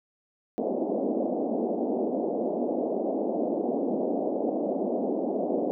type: band-pass noise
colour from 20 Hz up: pink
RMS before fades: -28 dBFS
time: 0.58-5.71 s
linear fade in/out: 0 ms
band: 220 to 710 Hz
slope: 48 dB/octave
effects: none